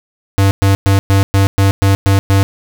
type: tone bursts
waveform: square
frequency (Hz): 98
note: G2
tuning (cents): 0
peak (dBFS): -8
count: 9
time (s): 0.38-2.43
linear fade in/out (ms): 0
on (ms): 130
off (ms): 110
effects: none